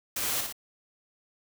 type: noise with echo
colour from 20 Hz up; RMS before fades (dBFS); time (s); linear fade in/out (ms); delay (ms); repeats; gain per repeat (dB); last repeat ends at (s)
white; -31; 0.16-0.41; 5; 58; 2; -4; 0.526
effects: none